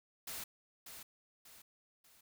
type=noise with echo; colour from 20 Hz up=white; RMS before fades=-44 dBFS; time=0.27-0.44 s; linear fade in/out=5 ms; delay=590 ms; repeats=3; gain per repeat=-7 dB; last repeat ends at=2.21 s; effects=none